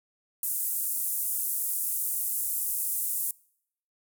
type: band-pass noise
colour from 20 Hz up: white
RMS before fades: -30 dBFS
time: 0.43-3.31 s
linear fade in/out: 2 ms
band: 9100 to 16000 Hz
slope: 24 dB/octave
effects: noise-tail reverb RT60 0.7 s tail -25 dB re dry